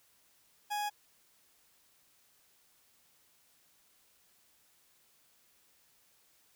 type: tone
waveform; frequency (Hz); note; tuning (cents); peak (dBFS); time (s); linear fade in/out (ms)
40% pulse; 831; G#5; +1; -32; 0.7-0.9; 20
effects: white hiss -68 dBFS RMS until 6.55 s